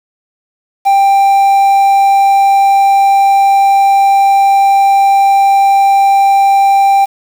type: tone with quantisation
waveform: triangle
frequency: 789 Hz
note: G5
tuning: 11 cents sharp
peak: -3 dBFS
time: 0.85-7.06 s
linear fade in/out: 20 ms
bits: 5
effects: none